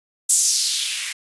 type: noise with band-pass filter sweep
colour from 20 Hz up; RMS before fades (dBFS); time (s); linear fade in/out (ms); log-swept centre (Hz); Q
violet; -20; 0.29-1.13; 10; 8200 to 1900; 2.5
effects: resampled to 24000 Hz